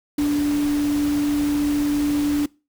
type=tone in noise; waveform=sine; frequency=291.7 Hz; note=D4; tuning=12 cents flat; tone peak=-17 dBFS; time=0.18-2.46 s; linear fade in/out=5 ms; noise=pink; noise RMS=-33 dBFS; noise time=0.18-2.46 s; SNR=+13 dB; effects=noise-tail reverb RT60 0.3 s tail -23 dB re dry